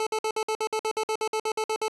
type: tone bursts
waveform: 25% pulse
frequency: 436 Hz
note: A4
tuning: 16 cents flat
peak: -21 dBFS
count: 16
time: 0-1.882 s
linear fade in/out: 2 ms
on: 67 ms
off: 54 ms
effects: resampled to 24000 Hz